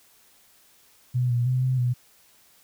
sine tone with pitch steps, 124.7 / 120.6 / 127.6 / 129.1 / 123.4 Hz, B2 / B2 / C3 / C3 / B2, +17 / -41 / -43 / -23 / -1 cents, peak -20 dBFS, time 1.14-1.94 s, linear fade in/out 20 ms, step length 160 ms, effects white hiss -58 dBFS RMS until 2.63 s

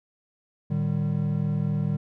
triangle tone cluster, 111.4 / 151.3 / 195.5 Hz, A2 / D#3 / G3, +22 / -48 / -4 cents, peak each -28 / -23 / -27 dBFS, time 0.7-1.97 s, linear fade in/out 10 ms, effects none

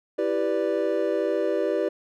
triangle chord, E minor seventh, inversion none, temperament equal, 329.6 / 392 / 493.9 / 587.3 Hz, E4 / G4 / B4 / D5, 0 / 0 / 0 / 0 cents, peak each -27 / -25 / -26 / -25 dBFS, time 0.18-1.89 s, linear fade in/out 10 ms, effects none

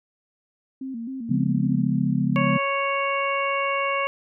sine tone with vibrato, 247 Hz, B3, in tune, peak -29 dBFS, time 0.81-1.85 s, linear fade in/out 5 ms, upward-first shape square, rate 3.8 Hz, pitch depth 120 cents each way
sine chord, C# dominant seventh, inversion none, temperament just, 138.59 / 173.24 / 207.9 / 249.5 Hz, C#3 / E#3 / G#3 / B3, 0 / -14 / +2 / +18 cents, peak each -25 dBFS, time 1.29-2.58 s, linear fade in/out 10 ms
harmonic tone, 554.4 Hz, C#5, in tune, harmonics 1 / 2 / 3 / 4 / 5, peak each -27 / -25 / -36 / -28 / -31 dBFS, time 2.36-4.07 s, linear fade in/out 0 ms
effects none

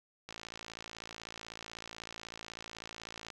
click train, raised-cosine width 0.2 ms, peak -26 dBFS, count 170, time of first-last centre 0.29-3.302 s, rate 56.1 Hz, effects none

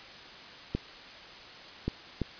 clicks, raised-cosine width 3 ms, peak -16 dBFS, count 3, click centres 0.75 / 1.88 / 2.217 s, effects white hiss -47 dBFS RMS until 2.39 s + resampled to 11025 Hz

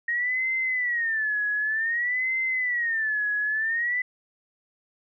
sine tone with vibrato, 1864.7 Hz, A#6, in tune, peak -23 dBFS, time 0.08-4.02 s, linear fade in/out 5 ms, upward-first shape sine, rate 0.54 Hz, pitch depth 180 cents each way, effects none

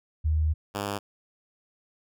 sine / 5% pulse tone pair in turn, 77.78 / 101.28 Hz, D#2 / G#2, 0 / -43 cents, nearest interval perfect fourth, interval 457 cents, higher second, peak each -21 / -18 dBFS, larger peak second, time 0.24-0.54 / 0.74-0.99 s, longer first, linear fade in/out 20 ms, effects none

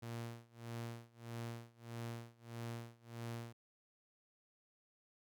sawtooth tone with tremolo, 116.9 Hz, A#2, 5 cents sharp, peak -38 dBFS, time 0.02-3.53 s, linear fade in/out 10 ms, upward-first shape sine, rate 1.6 Hz, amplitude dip 95%, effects none

